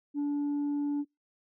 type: tone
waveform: sine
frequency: 289.1 Hz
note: D4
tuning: 27 cents flat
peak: -25 dBFS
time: 0.14-1.05 s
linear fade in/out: 50 ms
effects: noise-tail reverb RT60 0.2 s tail -26 dB re dry + tanh soft clip ceiling -27 dBFS